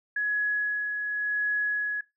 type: tone with tremolo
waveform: sine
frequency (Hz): 1682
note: G#6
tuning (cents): +22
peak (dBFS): -23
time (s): 0.16-2.01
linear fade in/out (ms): 5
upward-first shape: sine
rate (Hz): 0.91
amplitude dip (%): 40
effects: noise-tail reverb RT60 0.2 s tail -21 dB re dry